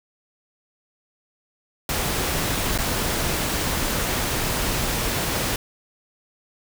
pink noise with dropouts, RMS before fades -24 dBFS, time 1.89-5.56 s, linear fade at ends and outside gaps 2 ms, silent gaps 2.778-2.786 s, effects none

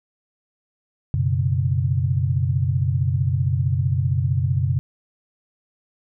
sine chord, F# suspended fourth, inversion none, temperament just, 92.5 / 123.33 / 138.75 Hz, F#2 / B2 / C#3, 0 / -2 / +2 cents, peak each -22 dBFS, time 1.14-4.79 s, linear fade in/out 0 ms, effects none

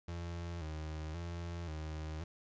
35% pulse tone with vibrato, 81.6 Hz, E2, 17 cents flat, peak -38 dBFS, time 0.08-2.24 s, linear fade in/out 5 ms, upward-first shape square, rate 0.94 Hz, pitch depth 80 cents each way, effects resampled to 16000 Hz + 12-bit

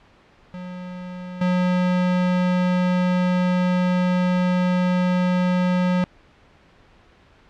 square tone with level steps, 180.8 Hz, F#3, 40 cents flat, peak -32 / -18 dBFS, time 0.54-6.04 s, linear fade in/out 0 ms, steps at 1.41 s, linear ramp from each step 5 ms, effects pink hiss -53 dBFS RMS until 7.49 s + low-pass 3000 Hz 12 dB/octave

